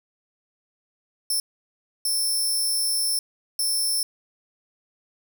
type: tone bursts at uneven times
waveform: 15% pulse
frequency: 5350 Hz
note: E8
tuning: 25 cents sharp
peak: -16 dBFS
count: 3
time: 1.3-1.4 / 2.05-3.19 / 3.59-4.03 s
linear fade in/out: 2 ms
effects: none